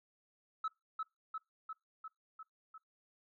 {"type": "tone with echo", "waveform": "sine", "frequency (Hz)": 1300, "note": "E6", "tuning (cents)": -24, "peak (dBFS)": -31, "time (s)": [0.64, 0.68], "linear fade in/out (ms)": 5, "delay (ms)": 350, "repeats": 6, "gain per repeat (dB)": -3, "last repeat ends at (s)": 2.78, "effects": ["noise-tail reverb RT60 0.2 s tail -24 dB re dry", "tanh soft clip ceiling -32 dBFS"]}